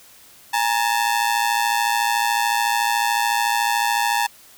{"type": "ring-modulated tone", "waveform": "sawtooth", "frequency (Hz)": 880, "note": "A5", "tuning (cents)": 0, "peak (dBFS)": -11, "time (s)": [0.53, 4.27], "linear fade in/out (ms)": 10, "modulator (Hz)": 56.9, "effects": ["white hiss -48 dBFS RMS until 4.57 s"]}